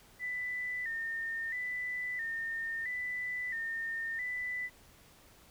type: tone with vibrato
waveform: sine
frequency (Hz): 1904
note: A#6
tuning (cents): +36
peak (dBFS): -34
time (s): 0.19-4.7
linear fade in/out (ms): 50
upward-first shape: square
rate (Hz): 0.75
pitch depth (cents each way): 76
effects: pink hiss -60 dBFS RMS until 5.5 s